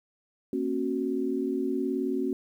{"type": "chord", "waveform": "sine", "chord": "F# major", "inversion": "first", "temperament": "equal with one note detuned", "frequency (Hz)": [233.1, 272.1, 370], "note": ["A#3", "C#4", "F#4"], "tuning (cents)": [0, -32, 0], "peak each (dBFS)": [-33, -29, -30], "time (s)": [0.53, 2.33], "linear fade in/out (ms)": 2, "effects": ["10-bit"]}